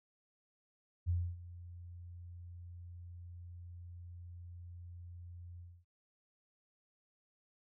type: tone with ADSR envelope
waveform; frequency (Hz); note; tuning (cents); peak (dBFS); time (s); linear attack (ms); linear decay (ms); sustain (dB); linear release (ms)
sine; 87.31; F2; 0; -29; 1.06-5.85; 32; 270; -18; 260
effects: none